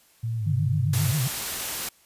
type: tone with pitch glide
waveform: sine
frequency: 114.3 to 100.66 Hz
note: A#2 to G2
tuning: -34 to +46 cents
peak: -25 dBFS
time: 0.23-1.13 s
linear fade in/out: 10 ms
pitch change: -220 cents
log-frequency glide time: 0.38-0.47 s
type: tone with vibrato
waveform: sine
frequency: 138.59 Hz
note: C#3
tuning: in tune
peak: -22 dBFS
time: 0.46-1.28 s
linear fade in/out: 10 ms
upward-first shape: sine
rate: 7.5 Hz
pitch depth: 210 cents each way
type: noise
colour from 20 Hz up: white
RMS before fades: -30 dBFS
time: 0.93-1.89 s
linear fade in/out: 5 ms
effects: white hiss -59 dBFS RMS until 2.05 s + resampled to 32000 Hz